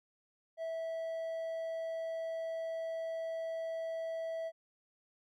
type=tone; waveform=triangle; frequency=654 Hz; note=E5; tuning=14 cents flat; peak=-34 dBFS; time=0.57-4.52 s; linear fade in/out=50 ms; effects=none